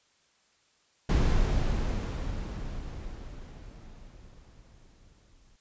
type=noise with exponential decay; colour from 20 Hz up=brown; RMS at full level=-22 dBFS; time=1.09-5.56 s; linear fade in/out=5 ms; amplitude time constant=970 ms; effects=white hiss -67 dBFS RMS until 5.6 s + resampled to 16000 Hz